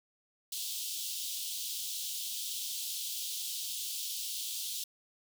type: high-pass noise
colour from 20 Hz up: pink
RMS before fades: -38 dBFS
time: 0.52-4.84 s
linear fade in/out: 5 ms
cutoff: 3100 Hz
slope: 48 dB/octave
effects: none